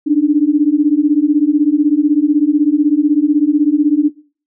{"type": "beating tone pair", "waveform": "sine", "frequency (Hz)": [287.7, 303.7], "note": ["D4", "D#4"], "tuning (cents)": [-36, -42], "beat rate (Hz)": 16, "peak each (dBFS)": -12, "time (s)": [0.06, 4.1], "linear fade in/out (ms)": 20, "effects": ["noise-tail reverb RT60 0.4 s tail -19 dB re dry"]}